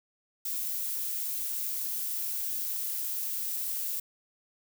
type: noise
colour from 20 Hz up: violet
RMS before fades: -33 dBFS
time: 0.45-4 s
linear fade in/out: 5 ms
effects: none